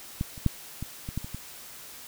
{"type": "clicks", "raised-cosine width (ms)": 5, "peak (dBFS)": [-15, -30, -9, -21, -22, -17, -25, -23], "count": 8, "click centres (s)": [0.211, 0.378, 0.463, 0.826, 1.089, 1.176, 1.245, 1.346], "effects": ["white hiss -45 dBFS RMS until 2.07 s"]}